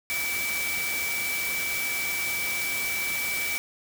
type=tone in noise; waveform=sine; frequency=2304 Hz; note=D7; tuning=34 cents flat; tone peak=-28 dBFS; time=0.1-3.58 s; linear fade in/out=0 ms; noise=white; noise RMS=-32 dBFS; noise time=0.1-3.58 s; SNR=+1 dB; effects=none